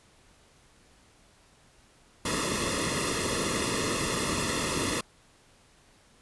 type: noise with comb filter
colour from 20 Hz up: pink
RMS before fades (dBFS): -29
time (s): 2.25-5.01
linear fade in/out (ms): 5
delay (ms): 1.3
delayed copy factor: -0.9
effects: pink hiss -60 dBFS RMS until 6.21 s + resampled to 24000 Hz